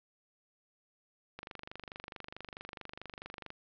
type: click train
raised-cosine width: 0.3 ms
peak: -27 dBFS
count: 53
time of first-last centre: 1.39-3.504 s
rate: 24.6 Hz
effects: low-pass 5000 Hz 12 dB/octave